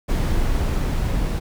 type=noise with level ramp; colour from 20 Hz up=brown; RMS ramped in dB=-19 to -22 dBFS; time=0.08-1.4 s; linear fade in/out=20 ms; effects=none